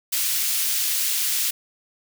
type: high-pass noise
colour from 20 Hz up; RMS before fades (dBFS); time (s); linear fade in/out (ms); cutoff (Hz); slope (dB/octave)
white; -23; 0.12-1.51; 10; 2400; 12
effects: none